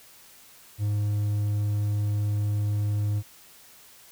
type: tone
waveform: triangle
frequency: 103.83 Hz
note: G#2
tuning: in tune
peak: -21 dBFS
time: 0.78-3.23 s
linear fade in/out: 50 ms
effects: white hiss -52 dBFS RMS until 4.11 s